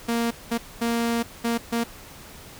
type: tone bursts at uneven times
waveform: sawtooth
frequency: 233.1 Hz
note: A#3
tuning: in tune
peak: -18 dBFS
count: 5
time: 0.08-0.31 / 0.51-0.58 / 0.81-1.23 / 1.44-1.58 / 1.72-1.84 s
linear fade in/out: 10 ms
effects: pink hiss -44 dBFS RMS until 2.59 s